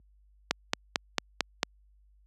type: click train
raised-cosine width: 0.2 ms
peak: -6 dBFS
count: 6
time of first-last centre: 0.51-1.631 s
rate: 4.46 Hz
effects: added 50 Hz sine -40 dBFS peak until 2.26 s + high-pass 150 Hz 12 dB/octave